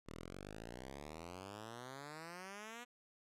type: exponential sweep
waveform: 5% pulse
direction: up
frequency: 38.36 to 246.9 Hz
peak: -37 dBFS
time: 0.06-2.85 s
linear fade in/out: 20 ms
effects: low-pass 11000 Hz 12 dB/octave